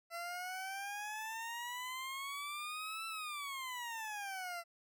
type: exponential two-way sweep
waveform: 20% pulse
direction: up then down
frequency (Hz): 673 to 1335 to 673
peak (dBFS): -36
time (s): 0.1-4.64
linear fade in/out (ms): 50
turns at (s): 3.07
effects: none